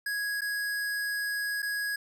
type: tone with dropouts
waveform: square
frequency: 1661.2 Hz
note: G#6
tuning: in tune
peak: -30 dBFS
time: 0.06-1.96 s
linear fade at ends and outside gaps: 5 ms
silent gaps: 0.409-0.417 / 1.621-1.627 s
effects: none